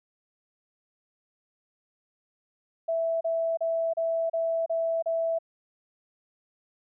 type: tone bursts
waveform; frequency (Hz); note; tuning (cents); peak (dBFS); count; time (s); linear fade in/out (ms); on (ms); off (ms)
sine; 659.3; E5; 0; -24; 7; 2.88-5.388; 10; 330; 33
effects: none